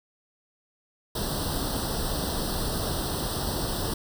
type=noise with comb filter; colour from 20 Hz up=pink; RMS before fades=-29 dBFS; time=1.15-3.94 s; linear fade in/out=5 ms; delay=0.22 ms; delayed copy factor=+1; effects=none